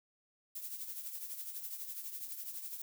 violet noise with tremolo, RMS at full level -41 dBFS, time 0.55-2.82 s, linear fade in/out 5 ms, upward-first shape triangle, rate 12 Hz, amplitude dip 65%, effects none

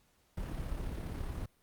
brown noise with amplitude modulation, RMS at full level -37 dBFS, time 0.37-1.46 s, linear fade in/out 5 ms, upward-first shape sine, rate 34.8 Hz, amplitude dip 30%, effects pink hiss -71 dBFS RMS until 1.62 s + Opus 48 kbps

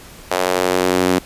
sawtooth tone with high-pass filter sweep, 91.3 Hz, F#2, 23 cents flat, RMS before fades -17 dBFS, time 0.31-1.19 s, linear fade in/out 5 ms, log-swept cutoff 590 to 270 Hz, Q 1.6, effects pink hiss -40 dBFS RMS until 1.25 s + resampled to 32000 Hz

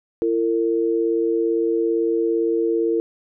sine tone pair together, 337.2 / 454.9 Hz, E4 / A#4, +39 / -42 cents, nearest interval perfect fourth, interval 519 cents, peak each -20 dBFS, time 0.22-3 s, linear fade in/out 0 ms, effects none

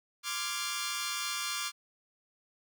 10% pulse chord, D half-diminished seventh, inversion third, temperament equal, 1046.5 / 1174.7 / 1396.9 / 1661.2 Hz, C6 / D6 / F6 / Ab6, 0 / 0 / 0 / 0 cents, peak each -33 / -28 / -30 / -32 dBFS, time 0.23-1.72 s, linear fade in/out 50 ms, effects none

